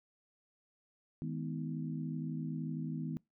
harmonic tone with a mistuned harmonic, 52.9 Hz, G#1, 33 cents sharp, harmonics 3 / 4 / 5 / 6, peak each -38 / -45 / -41 / -47 dBFS, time 1.22-3.17 s, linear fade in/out 0 ms, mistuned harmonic 5, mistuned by -100 cents, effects noise-tail reverb RT60 0.2 s tail -24 dB re dry

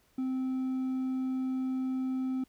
triangle tone with hard clipping, 260 Hz, C4, 11 cents flat, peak -30 dBFS, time 0.18-2.44 s, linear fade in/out 5 ms, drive 5 dB, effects pink hiss -68 dBFS RMS until 2.48 s

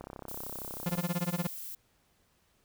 click train, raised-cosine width 1 ms, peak -28 dBFS, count 33, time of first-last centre 0.01-0.983 s, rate 32.9 Hz
violet noise, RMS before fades -42 dBFS, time 0.28-1.75 s, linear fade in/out 5 ms
45% pulse tone with tremolo, 174.61 Hz, F3, in tune, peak -27 dBFS, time 0.86-1.47 s, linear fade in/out 5 ms, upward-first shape sine, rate 17 Hz, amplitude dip 100%
effects pink hiss -70 dBFS RMS until 2.64 s

